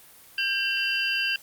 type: tone cluster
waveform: sine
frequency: 1592 / 2725 / 3032 / 4763 Hz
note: G6 / F7 / F#7 / D8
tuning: +26 / -43 / +42 / +24 cents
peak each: -29 / -26 / -31 / -33 dBFS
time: 0.38-1.36 s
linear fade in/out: 2 ms
effects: white hiss -51 dBFS RMS until 1.42 s + Opus 32 kbps